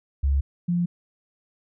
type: tone pair in turn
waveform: sine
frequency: 69.2 / 174.37 Hz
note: C#2 / F3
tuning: -2 / -2 cents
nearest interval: octave + major third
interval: 1600 cents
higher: second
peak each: -18 / -20 dBFS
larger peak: first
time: 0.23-0.41 / 0.68-0.86 s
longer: neither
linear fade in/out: 10 ms
effects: none